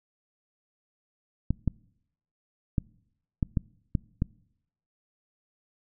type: clicks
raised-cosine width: 5 ms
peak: -12 dBFS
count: 7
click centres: 1.506 / 1.677 / 2.782 / 3.428 / 3.572 / 3.952 / 4.221 s
effects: noise-tail reverb RT60 0.8 s tail -25 dB re dry